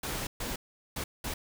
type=noise bursts at uneven times; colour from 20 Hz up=pink; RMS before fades=-35 dBFS; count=4; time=0.03-0.27 / 0.4-0.56 / 0.96-1.04 / 1.24-1.34 s; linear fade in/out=5 ms; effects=none